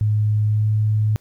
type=tone with pitch glide; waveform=sine; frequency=106.2 to 107.19 Hz; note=G#2 to A2; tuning=+39 to -45 cents; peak=-15 dBFS; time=0.01-1.16 s; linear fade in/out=0 ms; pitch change=+16 cents; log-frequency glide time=0.46-0.67 s; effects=pink hiss -59 dBFS RMS until 1.2 s